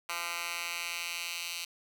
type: tone with high-pass filter sweep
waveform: 10% pulse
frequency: 171.4 Hz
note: F3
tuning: 32 cents flat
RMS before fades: -37 dBFS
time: 0.09-1.65 s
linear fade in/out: 5 ms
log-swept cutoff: 1500 to 3200 Hz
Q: 1.5
effects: 9-bit